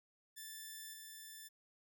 5% pulse tone with level steps, 1760 Hz, A6, in tune, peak -37 / -40 dBFS, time 0.36-1.49 s, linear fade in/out 20 ms, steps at 0.93 s, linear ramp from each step 10 ms, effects none

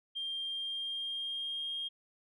sine tone with pitch glide, 3191 to 3230 Hz, G7 to G#7, +30 to -49 cents, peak -34 dBFS, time 0.15-1.89 s, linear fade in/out 20 ms, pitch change +21 cents, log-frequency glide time 0.4-1.71 s, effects tanh soft clip ceiling -30 dBFS

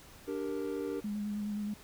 triangle chord, G minor, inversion second, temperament equal, 293.7 / 392 / 466.2 Hz, D4 / G4 / Bb4, 0 / 0 / 0 cents, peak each -36 dBFS, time 0.27-1.01 s, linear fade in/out 20 ms
sine tone with vibrato, 207.7 Hz, G#3, in tune, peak -33 dBFS, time 1.04-1.74 s, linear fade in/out 5 ms, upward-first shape square, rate 9.5 Hz, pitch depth 17 cents each way
effects pink hiss -55 dBFS RMS until 1.83 s

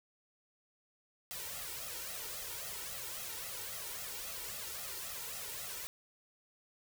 white noise with flanger, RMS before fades -43 dBFS, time 1.31-5.87 s, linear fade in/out 0 ms, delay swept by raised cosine 1.5 to 2.19 ms, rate 3.7 Hz, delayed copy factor +0.85, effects none

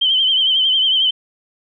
sine tone with vibrato, 3100 Hz, G7, 20 cents flat, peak -12 dBFS, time 0.01-1.11 s, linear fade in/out 10 ms, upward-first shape triangle, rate 11 Hz, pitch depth 72 cents each way, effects none

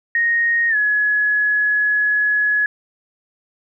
sine tone with pitch glide, 1864.7 to 1690.3 Hz, A#6 to G#6, 0 to +30 cents, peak -14 dBFS, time 0.15-2.66 s, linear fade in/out 2 ms, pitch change -170 cents, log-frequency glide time 0.69-0.76 s, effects none

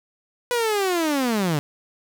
sawtooth linear sweep, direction down, 493.9 to 139.1 Hz, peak -16 dBFS, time 0.51-1.59 s, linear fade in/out 0 ms, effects 7-bit

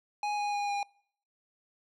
square tone with pitch steps, 830.6 / 823.9 / 817.3 / 810.7 Hz, G#5 / G#5 / G#5 / G#5, 0 / -14 / -28 / -42 cents, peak -30 dBFS, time 0.23-0.83 s, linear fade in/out 2 ms, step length 150 ms, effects noise-tail reverb RT60 0.6 s tail -25 dB re dry + low-pass 5000 Hz 12 dB/octave

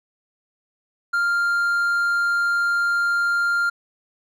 triangle tone, 1396.9 Hz, F6, in tune, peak -16 dBFS, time 1.13-3.7 s, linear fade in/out 10 ms, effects none

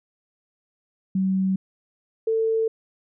sine tone pair in turn, 190 / 446.7 Hz, F#3 / A4, +46 / +26 cents, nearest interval octave + minor third, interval 1480 cents, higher second, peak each -19 dBFS, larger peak neither, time 1.15-1.56 / 2.27-2.68 s, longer neither, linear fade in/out 5 ms, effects none

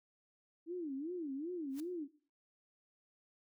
sine tone with vibrato, 311.1 Hz, D#4, in tune, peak -38 dBFS, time 0.66-2.08 s, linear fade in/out 50 ms, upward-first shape sine, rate 2.6 Hz, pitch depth 270 cents each way
white noise with exponential growth, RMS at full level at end -49 dBFS, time 1.69-1.8 s, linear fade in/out 0 ms, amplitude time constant 23 ms
effects noise-tail reverb RT60 0.4 s tail -17 dB re dry

